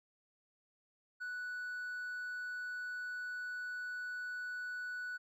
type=tone with hard clipping; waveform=sine; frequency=1480 Hz; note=F#6; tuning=in tune; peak=-40 dBFS; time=1.2-5.18 s; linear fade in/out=20 ms; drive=2 dB; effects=none